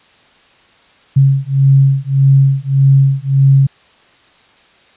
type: beating tone pair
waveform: sine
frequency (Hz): 135.7 / 137.4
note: C#3 / C#3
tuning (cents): -36 / -15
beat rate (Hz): 1.7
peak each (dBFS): -10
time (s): 1.16-3.67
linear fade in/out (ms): 10
effects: white hiss -48 dBFS RMS until 4.96 s + resampled to 8000 Hz